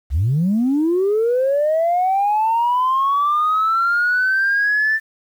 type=linear sweep; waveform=sine; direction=up; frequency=58.1 to 1779 Hz; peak=-13 dBFS; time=0.1-5 s; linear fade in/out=50 ms; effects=tanh soft clip ceiling -11 dBFS + 8-bit